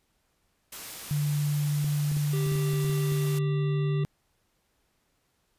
white noise, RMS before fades -40 dBFS, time 0.72-3.39 s, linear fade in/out 5 ms
sine tone, 146.83 Hz, D3, in tune, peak -24 dBFS, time 1.11-4.05 s, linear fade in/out 0 ms
clicks, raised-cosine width 3 ms, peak -29 dBFS, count 10, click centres 1.844 / 2.116 / 2.168 / 2.464 / 2.52 / 2.554 / 2.735 / 2.845 / 2.897 / 3.121 s
harmonic tone, 392 Hz, G4, in tune, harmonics 1 / 3 / 5 / 7 / 9 / 10, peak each -33 / -46 / -48 / -49 / -50 / -57 dBFS, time 2.33-4.04 s, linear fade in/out 5 ms
effects pink hiss -72 dBFS RMS until 5.58 s + resampled to 32000 Hz

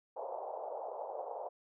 pink band-pass noise, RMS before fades -42 dBFS, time 0.16-1.49 s, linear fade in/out 10 ms, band 480 to 900 Hz, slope 48 dB/octave, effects none

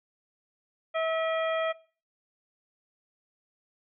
harmonic tone with a mistuned harmonic, 647 Hz, E5, 32 cents flat, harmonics 1 / 2 / 3 / 4 / 5, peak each -27 / -33 / -37 / -39 / -41 dBFS, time 0.94-1.73 s, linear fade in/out 20 ms, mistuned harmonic 4, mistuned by -120 cents, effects noise-tail reverb RT60 0.4 s tail -20 dB re dry

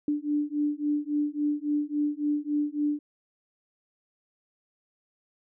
sine beating tone pair, 293.1 / 296.7 Hz, D4 / D4, -3 / +18 cents, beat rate 3.6 Hz, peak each -28 dBFS, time 0.08-2.99 s, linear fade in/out 2 ms, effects none

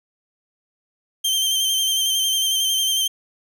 sawtooth tone with vibrato, 3136 Hz, G7, in tune, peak -15 dBFS, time 1.24-3.08 s, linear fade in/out 10 ms, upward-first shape square, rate 11 Hz, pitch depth 25 cents each way, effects none

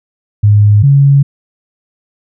sine tone pair in turn, 103.83 / 139.8 Hz, G#2 / C#3, 0 / +15 cents, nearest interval perfect fourth, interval 515 cents, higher second, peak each -3 dBFS, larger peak neither, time 0.43-0.83 / 0.83-1.23 s, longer neither, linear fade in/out 10 ms, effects none

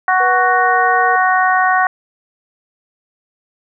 harmonic tone, 371.4 Hz, F#4, 7 cents sharp, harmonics 2 / 3 / 4 / 5, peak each -14 / -16 / -17 / -18 dBFS, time 0.08-1.87 s, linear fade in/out 2 ms
sine tone with pitch glide, 489.8 to 471.8 Hz, B4 to A#4, -14 to +21 cents, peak -21 dBFS, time 0.2-1.16 s, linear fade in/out 5 ms, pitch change -65 cents, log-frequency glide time 0.3-0.8 s
effects none

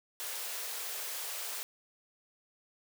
white high-pass noise, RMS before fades -39 dBFS, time 0.2-1.63 s, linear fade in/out 0 ms, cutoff 390 Hz, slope 96 dB/octave, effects none

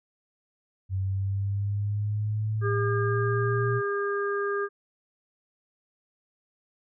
sine linear sweep, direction up, 94.6 to 119 Hz, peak -25 dBFS, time 0.89-3.82 s, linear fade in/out 50 ms
harmonic tone, 403.6 Hz, G#4, 49 cents flat, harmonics 1 / 3 / 4, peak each -27 / -32 / -33 dBFS, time 2.61-4.69 s, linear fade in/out 50 ms
effects none

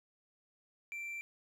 triangle tone, 2349 Hz, D7, in tune, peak -38 dBFS, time 0.92-1.21 s, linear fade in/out 0 ms, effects none

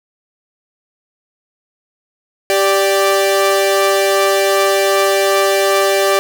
sawtooth tone pair together, 392 / 586.7 Hz, G4 / D5, 0 / -2 cents, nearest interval perfect fifth, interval 698 cents, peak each -10 dBFS, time 2.5-6.19 s, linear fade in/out 0 ms, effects none

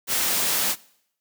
white high-pass noise, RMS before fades -23 dBFS, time 0.07-0.76 s, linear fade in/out 50 ms, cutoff 120 Hz, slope 12 dB/octave, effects noise-tail reverb RT60 0.7 s tail -22 dB re dry

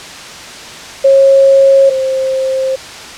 sine tone pair in turn, 544 / 527.6 Hz, C#5 / C5, -33 / +14 cents, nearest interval minor second, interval 53 cents, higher first, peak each -3 / -11 dBFS, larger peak first, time 1.04-1.9 / 1.9-2.76 s, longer neither, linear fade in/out 10 ms, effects white hiss -28 dBFS RMS until 3.17 s + low-pass 6000 Hz 12 dB/octave

